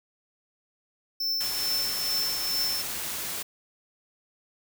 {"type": "tone with tremolo", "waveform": "square", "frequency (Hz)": 5330, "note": "E8", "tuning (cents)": 18, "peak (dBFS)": -25, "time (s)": [1.2, 2.82], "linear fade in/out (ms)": 5, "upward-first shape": "triangle", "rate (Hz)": 2.3, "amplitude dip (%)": 55}
{"type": "noise", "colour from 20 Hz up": "white", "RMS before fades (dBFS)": -33, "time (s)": [1.4, 3.43], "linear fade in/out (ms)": 10}
{"effects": []}